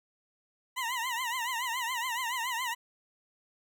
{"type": "tone with vibrato", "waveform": "20% pulse", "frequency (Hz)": 973, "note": "B5", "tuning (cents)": -26, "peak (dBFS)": -26, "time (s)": [0.76, 2.75], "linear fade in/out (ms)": 20, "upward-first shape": "triangle", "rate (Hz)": 7.1, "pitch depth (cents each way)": 150, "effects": []}